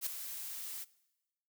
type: noise with ADSR envelope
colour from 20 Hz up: blue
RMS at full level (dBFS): -33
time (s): 0.01-0.85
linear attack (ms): 55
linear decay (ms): 3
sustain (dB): -10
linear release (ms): 25
effects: noise-tail reverb RT60 1.0 s tail -21 dB re dry